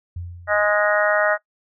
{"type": "tone with exponential decay", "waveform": "sine", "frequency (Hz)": 87.31, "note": "F2", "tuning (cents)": 0, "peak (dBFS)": -26, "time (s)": [0.16, 0.95], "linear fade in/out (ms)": 5, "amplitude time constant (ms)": 170}
{"type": "harmonic tone", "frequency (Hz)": 207.9, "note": "G#3", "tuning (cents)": 2, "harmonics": [3, 4, 5, 6, 7, 8, 9], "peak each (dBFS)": [-19, -27, -32, -25, -23, -28, -24], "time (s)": [0.47, 1.38], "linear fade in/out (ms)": 50}
{"effects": ["noise-tail reverb RT60 0.1 s tail -19 dB re dry"]}